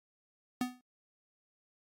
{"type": "tone with exponential decay", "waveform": "square", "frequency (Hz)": 249.7, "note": "B3", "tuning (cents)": 19, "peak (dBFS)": -28, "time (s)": [0.61, 0.81], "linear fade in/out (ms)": 2, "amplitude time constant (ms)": 43, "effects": ["AAC 48 kbps"]}